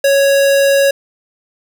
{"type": "tone", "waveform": "square", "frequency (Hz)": 554.4, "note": "C#5", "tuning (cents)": 0, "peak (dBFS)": -9, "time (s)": [0.04, 0.91], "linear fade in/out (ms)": 5, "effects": []}